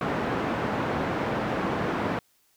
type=band-pass noise; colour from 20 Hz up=pink; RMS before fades=-28 dBFS; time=0.01-2.19 s; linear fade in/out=2 ms; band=150 to 1500 Hz; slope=12 dB/octave; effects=white hiss -66 dBFS RMS until 2.56 s